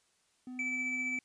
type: tone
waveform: triangle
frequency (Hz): 252.2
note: B3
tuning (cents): +36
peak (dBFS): -39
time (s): 0.47-1.19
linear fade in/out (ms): 2
type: tone with tremolo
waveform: triangle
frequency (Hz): 2311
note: D7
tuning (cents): -28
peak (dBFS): -30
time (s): 0.59-1.19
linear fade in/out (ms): 2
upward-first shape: sine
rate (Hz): 15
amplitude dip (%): 25
effects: white hiss -72 dBFS RMS until 1.24 s + resampled to 22050 Hz